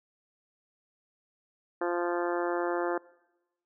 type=harmonic tone; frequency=174.2 Hz; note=F3; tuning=4 cents flat; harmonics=2 / 3 / 4 / 5 / 6 / 7 / 8 / 9 / 10; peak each=-30 / -34 / -36 / -38 / -40 / -41 / -42 / -43 / -44 dBFS; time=1.81-2.98 s; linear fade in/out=5 ms; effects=noise-tail reverb RT60 1.0 s tail -22 dB re dry